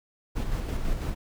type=noise with tremolo; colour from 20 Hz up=brown; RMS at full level=-27 dBFS; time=0.35-1.15 s; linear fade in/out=20 ms; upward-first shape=square; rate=6 Hz; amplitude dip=35%; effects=none